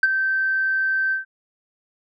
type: tone with ADSR envelope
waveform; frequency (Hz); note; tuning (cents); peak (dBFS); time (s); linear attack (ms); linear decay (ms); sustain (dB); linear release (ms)
sine; 1553; G6; -17; -8; 0.03-1.25; 3; 32; -10; 130
effects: tanh soft clip ceiling -10 dBFS

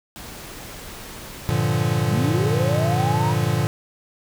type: noise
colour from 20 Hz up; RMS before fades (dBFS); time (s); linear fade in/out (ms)
pink; -37; 0.16-1.5; 0
type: chord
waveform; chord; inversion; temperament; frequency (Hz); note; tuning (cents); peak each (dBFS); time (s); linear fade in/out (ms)
square; G minor seventh; none; equal; 98 / 116.54 / 146.83 / 174.61; G2 / Bb2 / D3 / F3; 0 / 0 / 0 / 0; -27 / -23 / -24 / -28; 1.49-3.67; 0
type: linear sweep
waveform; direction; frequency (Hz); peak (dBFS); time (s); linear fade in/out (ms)
sine; up; 145.9 to 980; -23; 2.04-3.35; 50
effects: none

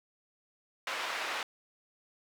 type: band-pass noise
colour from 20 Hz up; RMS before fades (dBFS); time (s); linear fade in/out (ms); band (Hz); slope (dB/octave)
white; -36; 0.87-1.43; 2; 630 to 2400; 12
effects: none

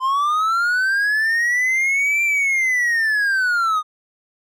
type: linear two-way sweep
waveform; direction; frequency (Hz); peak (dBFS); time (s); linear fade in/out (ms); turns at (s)
triangle; up then down; 1027 to 2367 to 1219; -14; 0-3.83; 50; 2.23
effects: none

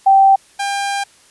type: tone pair in turn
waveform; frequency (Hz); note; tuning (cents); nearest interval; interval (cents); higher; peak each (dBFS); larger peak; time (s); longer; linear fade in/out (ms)
sine / sawtooth; 779 / 799.5; G5 / G5; -11 / +34; unison; 45; second; -6 / -14; first; 0.06-0.36 / 0.59-1.04; second; 10
effects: white hiss -49 dBFS RMS until 1.3 s + resampled to 24000 Hz

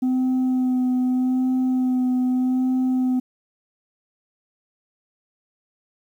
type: tone with vibrato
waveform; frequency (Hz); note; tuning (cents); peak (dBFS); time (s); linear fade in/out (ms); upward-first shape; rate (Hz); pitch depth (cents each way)
sine; 254.8; C4; -46; -15; 0.02-3.2; 10; sine; 0.82; 16
effects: tanh soft clip ceiling -17 dBFS + 9-bit

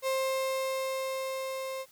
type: tone with level ramp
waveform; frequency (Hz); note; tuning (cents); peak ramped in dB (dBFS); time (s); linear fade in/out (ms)
35% pulse; 529; C5; +19; -25 to -33; 0.02-1.86; 50
effects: white hiss -60 dBFS RMS until 1.91 s

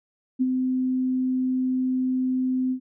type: tone with ADSR envelope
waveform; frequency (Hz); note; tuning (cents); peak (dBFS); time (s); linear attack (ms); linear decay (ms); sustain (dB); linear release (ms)
sine; 256.9; C4; -32; -17; 0.39-2.8; 25; 38; -4; 87
effects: none

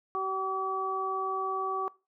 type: harmonic tone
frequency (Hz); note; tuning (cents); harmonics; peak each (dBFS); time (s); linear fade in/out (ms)
381.9; G4; -45; 1 / 2 / 3; -35 / -36 / -30; 0.15-1.88; 0
effects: noise-tail reverb RT60 0.3 s tail -22 dB re dry

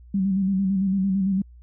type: tone with vibrato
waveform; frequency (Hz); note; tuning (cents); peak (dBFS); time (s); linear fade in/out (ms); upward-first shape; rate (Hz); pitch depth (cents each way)
sine; 192.9; G3; -28; -19; 0.14-1.42; 5; square; 8.9; 43
effects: added 60 Hz sine -44 dBFS peak until 1.62 s

